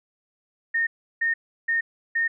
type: tone bursts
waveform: sine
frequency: 1836 Hz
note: A#6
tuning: 27 cents flat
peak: -20 dBFS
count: 4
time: 0.74-2.28 s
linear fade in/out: 10 ms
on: 130 ms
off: 340 ms
effects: none